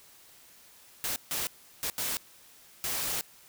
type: noise bursts at uneven times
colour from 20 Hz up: white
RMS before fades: -32 dBFS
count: 5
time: 1.04-1.16 / 1.31-1.47 / 1.83-1.9 / 1.98-2.17 / 2.84-3.21 s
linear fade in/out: 0 ms
effects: white hiss -56 dBFS RMS until 3.48 s